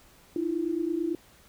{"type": "tone pair together", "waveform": "sine", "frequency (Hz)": [312.2, 341.2], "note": ["D#4", "F4"], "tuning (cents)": [6, -40], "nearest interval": "major second", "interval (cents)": 154, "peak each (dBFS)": [-30, -28], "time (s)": [0.36, 1.15], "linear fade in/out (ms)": 2, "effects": ["pink hiss -57 dBFS RMS until 1.48 s"]}